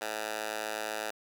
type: tone with high-pass filter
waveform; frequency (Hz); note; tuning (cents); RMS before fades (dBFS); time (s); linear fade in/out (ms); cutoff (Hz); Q
10% pulse; 108; A2; -32; -36; 0.01-1.11; 10; 740; 1
effects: none